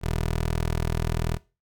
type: tone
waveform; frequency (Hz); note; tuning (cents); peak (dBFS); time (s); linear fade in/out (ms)
15% pulse; 40.53; E1; -29; -18; 0.01-1.39; 50
effects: noise-tail reverb RT60 0.3 s tail -20 dB re dry